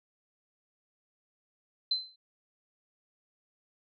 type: tone with exponential decay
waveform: sine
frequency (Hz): 4072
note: C8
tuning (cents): -48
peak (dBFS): -23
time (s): 1.91-2.16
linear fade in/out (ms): 5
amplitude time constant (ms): 53
effects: none